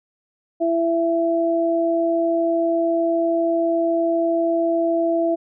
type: tone pair together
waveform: sine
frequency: 333.9 / 667 Hz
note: E4 / E5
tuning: +22 / +20 cents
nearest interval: octave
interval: 1198 cents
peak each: -20 / -19 dBFS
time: 0.6-5.36 s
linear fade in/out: 20 ms
effects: none